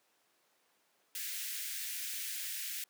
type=high-pass noise; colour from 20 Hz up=white; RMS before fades=-40 dBFS; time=1.15-2.84 s; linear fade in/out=2 ms; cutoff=1600 Hz; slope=48 dB/octave; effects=pink hiss -72 dBFS RMS until 2.89 s + high-pass 400 Hz 12 dB/octave